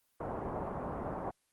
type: low-pass noise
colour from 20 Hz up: white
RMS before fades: -38 dBFS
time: 0.2-1.31 s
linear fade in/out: 5 ms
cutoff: 970 Hz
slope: 24 dB/octave
effects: white hiss -75 dBFS RMS until 1.52 s + Opus 24 kbps